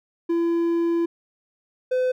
triangle tone pair in turn, 337.5 / 508.5 Hz, E4 / C5, +41 / -50 cents, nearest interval perfect fifth, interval 709 cents, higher second, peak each -17 dBFS, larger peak neither, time 0.29-1.06 / 1.91-2.12 s, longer first, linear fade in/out 10 ms, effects none

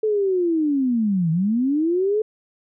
sine linear two-way sweep, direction down then up, 439.3 to 156.4 to 439.3 Hz, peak -17 dBFS, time 0.03-2.22 s, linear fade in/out 5 ms, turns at 1.31 s, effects none

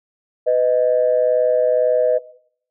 sine tone pair together, 500.3 / 622.3 Hz, B4 / D#5, +22 / 0 cents, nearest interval major third, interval 378 cents, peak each -15 dBFS, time 0.46-2.19 s, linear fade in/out 20 ms, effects noise-tail reverb RT60 0.6 s tail -18 dB re dry + tanh soft clip ceiling -6 dBFS

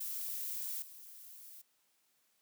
violet noise with level steps, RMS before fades -40 / -53 dBFS, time 0-1.62 s, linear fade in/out 10 ms, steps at 0.82 s, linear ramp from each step 2 ms, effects white hiss -75 dBFS RMS until 2.41 s + high-pass 150 Hz 12 dB/octave

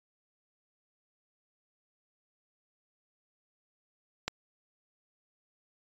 click, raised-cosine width 0.2 ms, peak -13 dBFS, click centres 4.28 s, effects resampled to 16000 Hz

